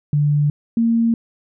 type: tone pair in turn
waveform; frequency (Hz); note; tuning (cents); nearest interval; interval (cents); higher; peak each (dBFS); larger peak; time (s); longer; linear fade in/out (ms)
sine; 146.83 / 230.1; D3 / A#3; 0 / -22; minor sixth; 778; second; -13; neither; 0.13-0.5 / 0.77-1.14; neither; 2
effects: none